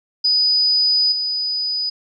sine tone with level steps, 4970 Hz, D#8, 3 cents flat, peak -13 / -19 dBFS, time 0.24-1.9 s, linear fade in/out 10 ms, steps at 1.12 s, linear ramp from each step 2 ms, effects none

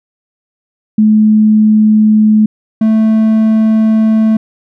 sine / triangle tone pair in turn, 214.9 / 219.7 Hz, A3 / A3, -41 / -2 cents, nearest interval unison, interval 39 cents, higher second, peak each -4 dBFS, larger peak neither, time 0.98-2.46 / 2.81-4.37 s, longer second, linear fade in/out 5 ms, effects none

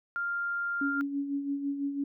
sine tone, 1396.9 Hz, F6, in tune, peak -29 dBFS, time 0.16-1.01 s, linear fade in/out 0 ms
sine tone with tremolo, 281.1 Hz, C#4, 24 cents sharp, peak -27 dBFS, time 0.81-2.04 s, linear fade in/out 5 ms, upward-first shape sine, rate 6 Hz, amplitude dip 55%
effects none

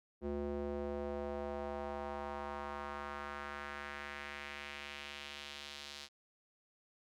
square tone with band-pass filter sweep, 71.9 Hz, D2, 36 cents flat, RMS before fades -43 dBFS, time 0.21-6.09 s, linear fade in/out 50 ms, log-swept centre 360 to 4300 Hz, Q 1.7, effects none

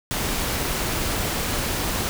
pink noise, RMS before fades -25 dBFS, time 0.11-2.09 s, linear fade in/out 0 ms, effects none

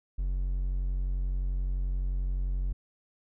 triangle tone, 45.76 Hz, F#1, 18 cents flat, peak -25 dBFS, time 0.18-2.73 s, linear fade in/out 10 ms, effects none

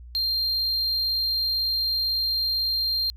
triangle tone, 4186 Hz, C8, in tune, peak -21 dBFS, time 0.15-3.1 s, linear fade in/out 0 ms, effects added 60 Hz sine -40 dBFS peak until 3.16 s

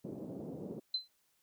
pink band-pass noise, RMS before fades -44 dBFS, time 0.04-0.8 s, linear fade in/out 10 ms, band 150 to 520 Hz, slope 24 dB/octave
sine tone with exponential decay, 4065 Hz, B7, 49 cents sharp, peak -28 dBFS, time 0.94-1.08 s, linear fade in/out 5 ms, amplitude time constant 30 ms
effects white hiss -75 dBFS RMS until 1.42 s

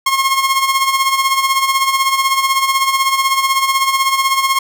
sawtooth tone with tremolo, 1077 Hz, C6, 50 cents sharp, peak -6 dBFS, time 0.06-4.59 s, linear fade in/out 5 ms, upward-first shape sine, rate 16 Hz, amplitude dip 60%, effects none

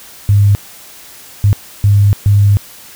sine tone bursts at uneven times, 101.4 Hz, G#2, 41 cents flat, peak -5 dBFS, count 4, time 0.29-0.55 / 1.44-1.53 / 1.84-2.13 / 2.26-2.57 s, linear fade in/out 0 ms, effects white hiss -36 dBFS RMS until 2.95 s

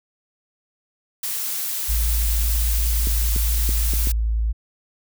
blue noise, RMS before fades -26 dBFS, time 1.23-4.12 s, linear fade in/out 5 ms
sine tone, 55.3 Hz, A1, 9 cents sharp, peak -18 dBFS, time 1.88-4.53 s, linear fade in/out 20 ms
clicks, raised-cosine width 3 ms, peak -17 dBFS, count 5, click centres 3.072 / 3.363 / 3.692 / 3.936 / 4.072 s
effects none

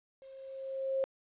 sine tone with level ramp, 535 Hz, C5, 38 cents sharp, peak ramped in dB -50 to -27 dBFS, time 0.22-1.04 s, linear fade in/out 0 ms, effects resampled to 8000 Hz + 11-bit

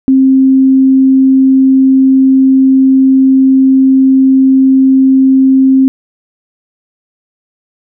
sine tone, 265.2 Hz, C4, 23 cents sharp, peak -3 dBFS, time 0.08-5.88 s, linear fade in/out 0 ms, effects none

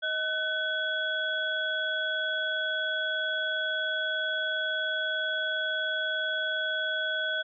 sine tone cluster, 631 / 1509 / 3352 Hz, D#5 / F#6 / G#7, +24 / +34 / +15 cents, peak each -35 / -29 / -33 dBFS, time 0.02-7.43 s, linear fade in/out 20 ms, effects none

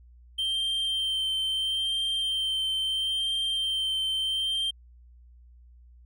triangle tone with vibrato, 3136 Hz, G7, in tune, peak -24 dBFS, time 0.38-4.71 s, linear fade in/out 10 ms, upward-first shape sine, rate 0.75 Hz, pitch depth 16 cents each way, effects added 60 Hz sine -50 dBFS peak until 6.05 s

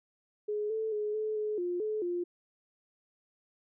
sine tone with pitch steps, 419.8 / 440.5 / 421 / 431.6 / 425 / 353.6 / 429.6 / 351.2 Hz, G#4 / A4 / G#4 / A4 / G#4 / F4 / A4 / F4, +19 / +2 / +24 / -33 / +40 / +22 / -41 / +10 cents, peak -30 dBFS, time 0.48-2.24 s, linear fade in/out 10 ms, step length 220 ms, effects none

